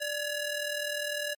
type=ring-modulated tone; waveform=sawtooth; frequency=1138 Hz; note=C#6; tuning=45 cents sharp; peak=-24 dBFS; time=0-1.35 s; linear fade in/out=20 ms; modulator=549 Hz; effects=MP3 64 kbps